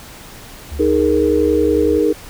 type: tone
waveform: triangle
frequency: 72.8 Hz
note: D2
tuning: 15 cents flat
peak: -22 dBFS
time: 0.71-1.99 s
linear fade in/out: 10 ms
type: chord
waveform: sine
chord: D# suspended fourth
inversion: none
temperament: equal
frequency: 311.1 / 415.3 / 466.2 Hz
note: D#4 / G#4 / A#4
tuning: 0 / 0 / 0 cents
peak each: -16 dBFS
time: 0.79-2.13 s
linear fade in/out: 10 ms
effects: pink hiss -37 dBFS RMS until 2.29 s